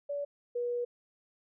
sine tone pair in turn, 573 / 483.3 Hz, D5 / B4, -43 / -38 cents, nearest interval minor third, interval 295 cents, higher first, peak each -32 / -30 dBFS, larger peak second, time 0.09-0.25 / 0.55-0.85 s, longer second, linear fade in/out 10 ms, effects none

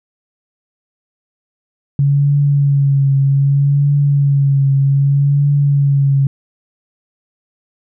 sine tone with vibrato, 140.2 Hz, C#3, 20 cents sharp, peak -9 dBFS, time 1.99-6.27 s, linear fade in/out 2 ms, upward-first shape triangle, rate 0.64 Hz, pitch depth 41 cents each way, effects none

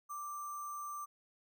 sine tone with sample-and-hold, 1174.7 Hz, D6, in tune, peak -40 dBFS, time 0.09-1.06 s, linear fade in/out 20 ms, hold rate 7350 Hz, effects none

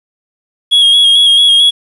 triangle tone with vibrato, 3300 Hz, G#7, 12 cents flat, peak -3 dBFS, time 0.71-1.71 s, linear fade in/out 20 ms, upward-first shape square, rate 4.5 Hz, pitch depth 26 cents each way, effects resampled to 24000 Hz + 7-bit

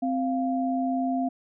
sine tone pair together, 260.7 / 696 Hz, C4 / F5, -6 / -6 cents, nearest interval octave + perfect fourth, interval 1700 cents, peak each -25 / -28 dBFS, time 0.02-1.29 s, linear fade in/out 10 ms, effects none

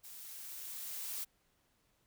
blue noise with level ramp, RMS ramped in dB -51 to -40 dBFS, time 0.03-1.25 s, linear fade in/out 20 ms, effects pink hiss -75 dBFS RMS until 2.06 s

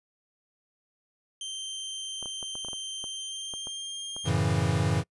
sawtooth tone with pitch glide, 3136 to 3206 Hz, G7 to G7, 0 to +38 cents, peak -31 dBFS, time 1.41-4.29 s, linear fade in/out 2 ms, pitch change +38 cents, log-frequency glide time 3.05-4.04 s
clicks, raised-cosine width 1 ms, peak -29 dBFS, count 11, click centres 2.227 / 2.258 / 2.428 / 2.554 / 2.648 / 2.685 / 2.732 / 3.041 / 3.538 / 3.671 / 4.165 s
square chord, F# minor seventh, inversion none, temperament equal, 92.5 / 110 / 138.59 / 164.81 Hz, F#2 / A2 / C#3 / E3, 0 / 0 / 0 / 0 cents, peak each -30 dBFS, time 4.24-5.04 s, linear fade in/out 50 ms
effects noise-tail reverb RT60 0.1 s tail -26 dB re dry + resampled to 24000 Hz

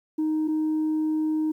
sine tone pair in turn, 311.1 / 311.1 Hz, D#4 / D#4, 0 / 0 cents, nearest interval unison, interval 0 cents, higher neither, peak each -20 dBFS, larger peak neither, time 0.18-0.48 / 0.48-1.52 s, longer second, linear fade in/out 10 ms, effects tanh soft clip ceiling -20 dBFS + 10-bit

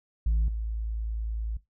sine tone with level steps, 55 Hz, A1, in tune, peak -19 / -28 dBFS, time 0.26-1.57 s, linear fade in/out 5 ms, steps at 0.48 s, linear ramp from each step 2 ms, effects noise-tail reverb RT60 0.2 s tail -19 dB re dry + tanh soft clip ceiling -20 dBFS

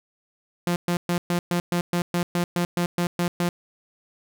sawtooth tone bursts, 174.61 Hz, F3, in tune, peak -17 dBFS, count 14, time 0.67-3.49 s, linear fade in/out 2 ms, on 90 ms, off 120 ms, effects none

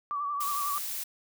sine tone with vibrato, 1154 Hz, D6, 31 cents flat, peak -29 dBFS, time 0.11-0.78 s, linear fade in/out 0 ms, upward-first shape sine, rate 11 Hz, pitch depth 49 cents each way
blue noise, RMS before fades -35 dBFS, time 0.4-1.04 s, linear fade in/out 10 ms
effects none

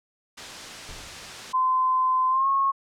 white noise, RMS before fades -37 dBFS, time 0.37-1.53 s, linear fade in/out 10 ms
brown noise with exponential decay, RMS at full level -38 dBFS, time 0.89-1.49 s, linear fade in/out 2 ms, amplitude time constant 130 ms
sine tone with pitch glide, 1030 to 1091.2 Hz, C6 to C#6, -28 to -28 cents, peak -19 dBFS, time 1.53-2.72 s, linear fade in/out 20 ms, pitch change +100 cents, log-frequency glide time 2.29-2.48 s
effects low-pass 6000 Hz 12 dB/octave

